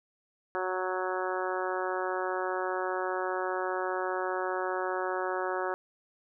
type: harmonic tone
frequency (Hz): 185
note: F#3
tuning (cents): 0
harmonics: 2 / 3 / 4 / 5 / 6 / 7 / 8 / 9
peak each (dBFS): -34 / -36 / -37 / -38 / -39 / -39 / -40 / -41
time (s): 0.55-5.74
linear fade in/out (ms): 0
effects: none